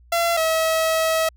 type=tone pair in turn; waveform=sawtooth; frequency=680 / 644.2 Hz; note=F5 / E5; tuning=-46 / -40 cents; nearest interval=minor second; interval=94 cents; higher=first; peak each=-14 dBFS; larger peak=neither; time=0.12-0.37 / 0.37-1.29 s; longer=second; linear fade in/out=5 ms; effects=added 60 Hz sine -48 dBFS peak until 1.36 s